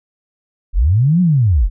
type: linear two-way sweep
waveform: sine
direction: up then down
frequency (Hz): 32.7 to 185.6 to 32.7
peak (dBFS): -9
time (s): 0.73-1.7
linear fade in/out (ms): 50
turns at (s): 1.21
effects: none